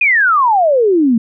sine exponential sweep, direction down, 2521 to 218.2 Hz, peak -8 dBFS, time 0.01-1.18 s, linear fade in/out 5 ms, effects none

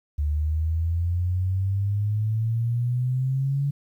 sine exponential sweep, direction up, 72.9 to 142.7 Hz, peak -21 dBFS, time 0.18-3.71 s, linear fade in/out 10 ms, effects 10-bit

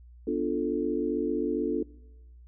sine chord, B half-diminished seventh, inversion none, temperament equal, 246.9 / 293.7 / 349.2 / 440 Hz, B3 / D4 / F4 / A4, 0 / 0 / 0 / 0 cents, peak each -33 / -30 / -31 / -31 dBFS, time 0.27-1.83 s, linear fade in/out 5 ms, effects noise-tail reverb RT60 1.0 s tail -22 dB re dry + added 60 Hz sine -48 dBFS peak until 2.47 s

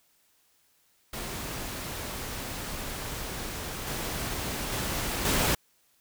pink noise with level steps, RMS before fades -36 / -33 / -31 / -25 dBFS, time 1.13-5.55 s, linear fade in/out 5 ms, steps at 3.87 / 4.72 / 5.25 s, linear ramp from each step 2 ms, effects white hiss -67 dBFS RMS until 6 s

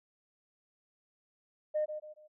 sine tone with echo, 610 Hz, D#5, 34 cents flat, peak -27 dBFS, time 1.74-1.86 s, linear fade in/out 20 ms, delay 140 ms, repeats 3, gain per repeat -9 dB, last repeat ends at 2.28 s, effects tanh soft clip ceiling -24 dBFS

